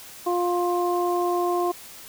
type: harmonic tone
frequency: 352.4 Hz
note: F4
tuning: 16 cents sharp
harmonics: 1 / 2 / 3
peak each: -23 / -26 / -28 dBFS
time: 0.26-1.72 s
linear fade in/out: 10 ms
effects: white hiss -43 dBFS RMS until 2.08 s